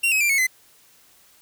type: tone with pitch steps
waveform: 45% pulse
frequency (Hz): 2752 / 2553 / 2368 / 2197 / 2038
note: F7 / D#7 / D7 / C#7 / C7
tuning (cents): -26 / +44 / +14 / -16 / -46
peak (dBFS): -17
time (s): 0.03-0.47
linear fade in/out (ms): 10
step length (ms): 88
effects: white hiss -55 dBFS RMS until 1.41 s